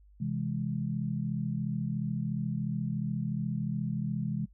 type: chord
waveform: sine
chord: C augmented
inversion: none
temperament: equal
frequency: 130.81 / 164.81 / 207.7 Hz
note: C3 / E3 / G#3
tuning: 0 / 0 / 0 cents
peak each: -34 dBFS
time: 0.2-4.46 s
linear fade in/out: 10 ms
effects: noise-tail reverb RT60 0.1 s tail -24 dB re dry + added 50 Hz sine -55 dBFS peak until 4.53 s